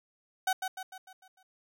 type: tone with echo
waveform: 30% pulse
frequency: 754 Hz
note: F#5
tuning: 32 cents sharp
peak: -23 dBFS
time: 0.47-0.53 s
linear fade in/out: 5 ms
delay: 150 ms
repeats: 6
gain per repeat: -6 dB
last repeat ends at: 1.43 s
effects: none